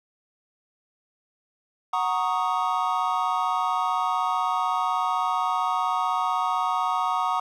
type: chord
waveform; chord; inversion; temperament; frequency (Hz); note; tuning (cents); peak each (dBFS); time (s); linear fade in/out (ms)
triangle; D# minor seventh; first; equal; 740 / 932.3 / 1108.7 / 1244.5; F#5 / A#5 / C#6 / D#6; 0 / 0 / 0 / 0; -26; 1.93-7.4; 5
effects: none